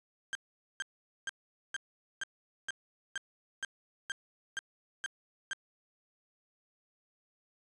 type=tone bursts; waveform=35% pulse; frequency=1586 Hz; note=G6; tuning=20 cents sharp; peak=-32 dBFS; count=12; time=0.33-5.532 s; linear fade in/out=0 ms; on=21 ms; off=450 ms; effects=resampled to 22050 Hz